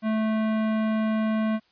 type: tone with hard clipping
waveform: sine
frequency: 218.6 Hz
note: A3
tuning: 11 cents flat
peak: -24 dBFS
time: 0.02-1.6 s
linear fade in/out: 50 ms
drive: 17 dB
effects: white hiss -64 dBFS RMS until 1.71 s + resampled to 11025 Hz